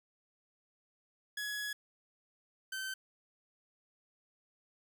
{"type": "tone pair in turn", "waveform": "sawtooth", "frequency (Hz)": [1682, 1541.7], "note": ["G#6", "G6"], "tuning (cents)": [22, -29], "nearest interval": "major second", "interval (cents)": 151, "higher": "first", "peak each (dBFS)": [-33, -34], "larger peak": "first", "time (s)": [[1.37, 1.73], [2.72, 2.94]], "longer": "first", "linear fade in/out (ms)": 5, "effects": []}